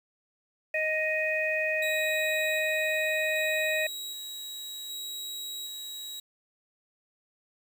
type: harmonic tone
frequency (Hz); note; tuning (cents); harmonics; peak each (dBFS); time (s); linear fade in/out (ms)
624; D#5; +5; 1 / 3 / 4; -30 / -30 / -30; 0.74-3.87; 5
type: tone with tremolo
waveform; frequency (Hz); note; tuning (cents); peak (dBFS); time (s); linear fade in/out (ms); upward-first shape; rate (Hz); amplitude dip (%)
sawtooth; 3851; B7; -44; -32; 1.82-6.2; 5; square; 0.65; 25
effects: 9-bit